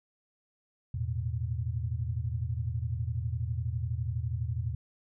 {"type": "chord", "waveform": "sine", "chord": "E suspended fourth", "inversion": "none", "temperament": "equal with one note detuned", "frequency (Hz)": [82.41, 110, 122.05], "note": ["E2", "A2", "B2"], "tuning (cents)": [0, 0, -20], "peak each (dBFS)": -34, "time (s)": [0.94, 4.75], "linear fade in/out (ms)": 5, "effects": []}